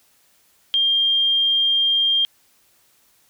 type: tone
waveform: sine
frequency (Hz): 3201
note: G7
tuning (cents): +36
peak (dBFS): -15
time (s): 0.74-2.25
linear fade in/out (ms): 0
effects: white hiss -59 dBFS RMS until 3.29 s